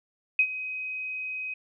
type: tone with ADSR envelope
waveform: sine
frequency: 2522 Hz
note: D#7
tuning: 23 cents sharp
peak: -16 dBFS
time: 0.39-1.54 s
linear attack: 3 ms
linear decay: 69 ms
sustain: -15 dB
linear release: 6 ms
effects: none